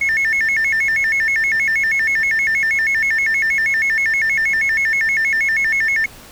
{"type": "tone with vibrato", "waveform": "sine", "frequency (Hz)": 1975.5, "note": "B6", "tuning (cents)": 0, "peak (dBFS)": -12, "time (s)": [0.01, 6.06], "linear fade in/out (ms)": 5, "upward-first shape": "square", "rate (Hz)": 6.3, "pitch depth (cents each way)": 170, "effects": ["tanh soft clip ceiling -12 dBFS", "pink hiss -40 dBFS RMS until 6.31 s"]}